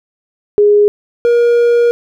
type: tone pair in turn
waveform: sine / triangle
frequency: 413.7 / 474.8 Hz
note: G#4 / A#4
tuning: -7 / +32 cents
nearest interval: major second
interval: 239 cents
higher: second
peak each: -5 dBFS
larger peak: neither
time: 0.58-0.88 / 1.25-1.91 s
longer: second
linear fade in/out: 0 ms
effects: none